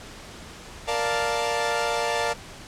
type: chord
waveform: sawtooth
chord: Bb major seventh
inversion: none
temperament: equal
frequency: 466.2 / 587.3 / 698.5 / 880 Hz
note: Bb4 / D5 / F5 / A5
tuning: 0 / 0 / 0 / 0 cents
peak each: -25 dBFS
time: 0.87-2.34 s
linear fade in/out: 20 ms
effects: pink hiss -42 dBFS RMS until 2.67 s + low-pass 8000 Hz 12 dB/octave